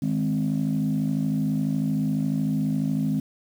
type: chord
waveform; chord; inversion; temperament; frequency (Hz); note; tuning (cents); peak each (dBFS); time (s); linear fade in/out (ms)
sine; Ab major; second; equal; 155.56 / 207.7 / 261.6; Eb3 / Ab3 / C4; 0 / 0 / 0; -25; 0.02-3.2; 5
effects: tanh soft clip ceiling -16 dBFS + 8-bit